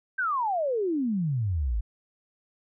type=exponential sweep; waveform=sine; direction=down; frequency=1595 to 49 Hz; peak=-24 dBFS; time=0.18-1.81 s; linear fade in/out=10 ms; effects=none